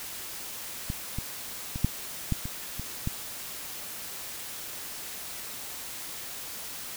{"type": "clicks", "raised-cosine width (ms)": 5, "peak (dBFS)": [-18, -19, -21, -10, -13, -22, -23, -16], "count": 8, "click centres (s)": [0.901, 1.186, 1.759, 1.846, 2.323, 2.455, 2.796, 3.074], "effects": ["white hiss -39 dBFS RMS until 6.96 s"]}